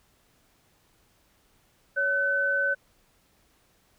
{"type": "tone pair together", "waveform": "sine", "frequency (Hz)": [559.8, 1515], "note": ["C#5", "F#6"], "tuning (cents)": [17, 40], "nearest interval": "octave + perfect fourth", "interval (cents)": 1723, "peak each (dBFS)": [-30, -23], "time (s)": [1.96, 2.75], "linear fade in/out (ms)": 20, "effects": ["pink hiss -65 dBFS RMS until 3.98 s"]}